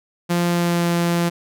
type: tone with pitch glide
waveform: sawtooth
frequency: 173.5 to 171.61 Hz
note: F3 to F3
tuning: -11 to -30 cents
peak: -13 dBFS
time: 0.29-1.3 s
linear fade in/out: 20 ms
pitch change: -19 cents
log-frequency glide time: 0.47-0.88 s
effects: none